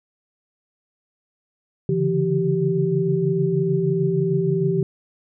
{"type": "tone cluster", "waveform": "sine", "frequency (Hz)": [139.6, 146.1, 169.2, 387.5], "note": ["C#3", "D3", "E3", "G4"], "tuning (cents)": [13, -9, 45, -20], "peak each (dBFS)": [-27, -25, -22, -21], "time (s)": [1.89, 4.83], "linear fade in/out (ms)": 2, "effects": []}